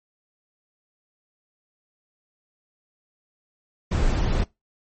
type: noise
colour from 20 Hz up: brown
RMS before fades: -21 dBFS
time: 3.91-4.44 s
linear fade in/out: 10 ms
effects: noise-tail reverb RT60 0.2 s tail -22 dB re dry + MP3 32 kbps